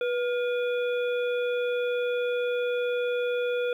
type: harmonic tone with a mistuned harmonic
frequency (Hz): 489.5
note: B4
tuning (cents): -15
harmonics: 1 / 3 / 5 / 7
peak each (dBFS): -25 / -35 / -39 / -42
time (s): 0.01-3.73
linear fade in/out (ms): 2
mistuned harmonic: 3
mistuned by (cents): -63
effects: 10-bit